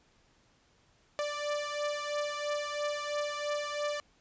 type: beating tone pair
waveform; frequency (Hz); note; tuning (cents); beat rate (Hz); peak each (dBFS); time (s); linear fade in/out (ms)
sawtooth; 587.3 / 590.3; D5 / D5; 0 / +9; 3; -30 / -33; 1.19-4; 0
effects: pink hiss -67 dBFS RMS until 4.2 s + resampled to 16000 Hz